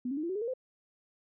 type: tone with pitch steps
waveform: sine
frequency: 248.7 / 275.9 / 306.2 / 339.7 / 377 / 418.3 / 464.1 / 514.9 Hz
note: B3 / C#4 / D#4 / F4 / F#4 / G#4 / A#4 / C5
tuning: +12 / -8 / -28 / -48 / +32 / +12 / -8 / -28 cents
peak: -31 dBFS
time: 0.05-0.538 s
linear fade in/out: 5 ms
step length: 61 ms
effects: none